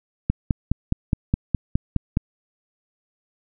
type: click train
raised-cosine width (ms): 5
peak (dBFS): -6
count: 10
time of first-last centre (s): 0.3-2.171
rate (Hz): 4.81
effects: none